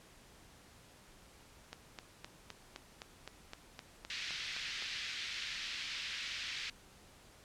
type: click train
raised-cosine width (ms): 0.2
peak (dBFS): -27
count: 13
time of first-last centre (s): 1.73-4.823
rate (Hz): 3.88
type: band-pass noise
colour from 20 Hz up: pink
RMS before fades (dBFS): -42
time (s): 4.1-6.7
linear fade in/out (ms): 2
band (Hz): 1900 to 5000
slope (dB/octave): 24
effects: pink hiss -60 dBFS RMS until 7.44 s + low-pass 11000 Hz 12 dB/octave